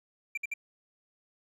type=tone bursts; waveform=triangle; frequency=2359 Hz; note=D7; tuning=7 cents sharp; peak=-29 dBFS; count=3; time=0.35-0.539 s; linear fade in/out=5 ms; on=25 ms; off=57 ms; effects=resampled to 32000 Hz